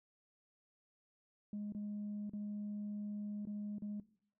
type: tone with dropouts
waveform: sine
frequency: 207.4 Hz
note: G#3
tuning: 2 cents flat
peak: -38 dBFS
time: 1.53-4 s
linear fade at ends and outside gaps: 2 ms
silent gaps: 1.723-1.748 / 2.296-2.334 / 3.453-3.471 / 3.784-3.821 s
effects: noise-tail reverb RT60 0.6 s tail -20 dB re dry + tanh soft clip ceiling -37 dBFS